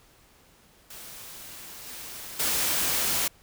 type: noise with level steps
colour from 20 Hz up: white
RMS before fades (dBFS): -43 / -40 / -26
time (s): 0.9-3.28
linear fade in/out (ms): 5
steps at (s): 1.86 / 2.39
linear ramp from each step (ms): 10
effects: pink hiss -58 dBFS RMS until 3.42 s